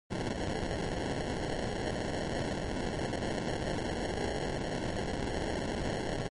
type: noise with sample-and-hold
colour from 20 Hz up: blue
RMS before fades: -34 dBFS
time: 0.1-6.29 s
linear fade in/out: 20 ms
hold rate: 1225 Hz
effects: low-pass 8000 Hz 12 dB/octave + MP3 48 kbps